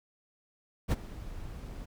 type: noise with ADSR envelope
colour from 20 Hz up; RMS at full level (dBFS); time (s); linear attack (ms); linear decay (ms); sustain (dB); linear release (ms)
brown; -23; 0.88-1.86; 39; 30; -19; 18
effects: none